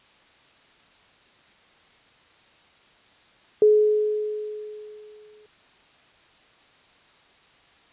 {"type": "tone with exponential decay", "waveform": "sine", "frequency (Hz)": 424.4, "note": "G#4", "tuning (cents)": 38, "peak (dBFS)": -11, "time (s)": [3.62, 5.46], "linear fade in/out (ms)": 2, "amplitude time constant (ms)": 400, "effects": ["white hiss -56 dBFS RMS until 7.92 s", "resampled to 8000 Hz"]}